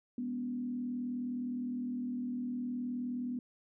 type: tone with frequency modulation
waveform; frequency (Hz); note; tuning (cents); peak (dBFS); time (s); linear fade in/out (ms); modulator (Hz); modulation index
sine; 246.3; B3; -5; -34; 0.18-3.39; 2; 39.5; 0.52
effects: none